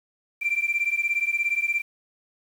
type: beating tone pair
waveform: sine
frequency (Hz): 2349 / 2366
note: D7 / D7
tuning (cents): 0 / +12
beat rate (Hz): 17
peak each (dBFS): -24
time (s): 0.41-1.82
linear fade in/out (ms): 20
effects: tanh soft clip ceiling -16 dBFS + 8-bit